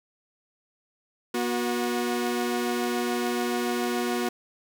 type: tone pair together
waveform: sawtooth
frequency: 241 / 365 Hz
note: B3 / F#4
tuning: -42 / -24 cents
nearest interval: perfect fifth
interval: 718 cents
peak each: -24 dBFS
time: 1.34-4.29 s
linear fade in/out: 5 ms
effects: none